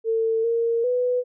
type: tone with pitch steps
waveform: sine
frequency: 449.6 / 463 / 495.9 Hz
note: A4 / A#4 / B4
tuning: +37 / -12 / +7 cents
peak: -19 dBFS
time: 0.04-1.24 s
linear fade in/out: 50 ms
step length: 400 ms
effects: none